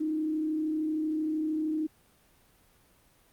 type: tone with frequency modulation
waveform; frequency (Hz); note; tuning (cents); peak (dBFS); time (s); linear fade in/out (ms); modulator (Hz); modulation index
sine; 311.1; D#4; 0; -27; 0-1.87; 10; 33; 0.33
effects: pink hiss -63 dBFS RMS until 3.32 s + Opus 32 kbps